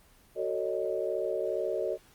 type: chord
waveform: sine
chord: D# half-diminished seventh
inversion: first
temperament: just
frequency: 373.4 / 448 / 560 / 622.3 Hz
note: F#4 / A4 / C#5 / D#5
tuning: +16 / +31 / +18 / 0 cents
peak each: -34 dBFS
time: 0.35-1.98 s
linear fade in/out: 50 ms
effects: pink hiss -60 dBFS RMS until 2.14 s + Opus 24 kbps